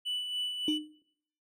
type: tone with tremolo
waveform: triangle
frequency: 2972 Hz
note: F#7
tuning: 7 cents sharp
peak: -29 dBFS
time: 0.05-0.79 s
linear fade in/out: 20 ms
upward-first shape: sine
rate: 3.5 Hz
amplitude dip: 50%
type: tone with exponential decay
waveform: sine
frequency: 305.3 Hz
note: D#4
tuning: 33 cents flat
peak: -23 dBFS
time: 0.68-1.02 s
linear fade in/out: 2 ms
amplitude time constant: 72 ms
effects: noise-tail reverb RT60 0.7 s tail -19 dB re dry + tanh soft clip ceiling -20 dBFS